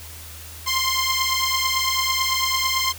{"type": "beating tone pair", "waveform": "10% pulse", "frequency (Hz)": [1046.5, 1055.5], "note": ["C6", "C6"], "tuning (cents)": [0, 15], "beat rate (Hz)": 9, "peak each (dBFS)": -14, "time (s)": [0.66, 2.93], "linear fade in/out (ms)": 20, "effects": ["added 80 Hz sine -40 dBFS peak until 2.98 s", "white hiss -40 dBFS RMS until 2.98 s"]}